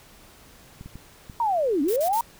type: clicks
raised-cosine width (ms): 5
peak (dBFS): -27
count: 4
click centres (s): 0.811 / 0.86 / 0.956 / 1.298
type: linear two-way sweep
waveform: sine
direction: down then up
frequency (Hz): 962 to 261.6 to 962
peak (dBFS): -20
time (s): 1.4-2.21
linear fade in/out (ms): 2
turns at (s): 1.82
type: noise bursts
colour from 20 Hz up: blue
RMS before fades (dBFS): -34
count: 3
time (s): 1.88-2.211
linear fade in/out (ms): 5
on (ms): 83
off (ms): 41
effects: pink hiss -51 dBFS RMS until 2.39 s